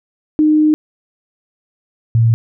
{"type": "tone pair in turn", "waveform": "sine", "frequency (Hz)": [306.3, 114.73], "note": ["D#4", "A#2"], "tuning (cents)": [-27, -27], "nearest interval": "octave + perfect fourth", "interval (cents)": 1700, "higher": "first", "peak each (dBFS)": -8, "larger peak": "neither", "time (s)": [[0.39, 0.74], [2.15, 2.34]], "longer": "first", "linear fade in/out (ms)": 0, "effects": []}